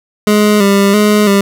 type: tone with vibrato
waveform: 25% pulse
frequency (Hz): 204.3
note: G#3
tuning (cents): -28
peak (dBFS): -3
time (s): 0.27-1.41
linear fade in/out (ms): 2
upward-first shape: square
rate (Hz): 1.5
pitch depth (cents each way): 45
effects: none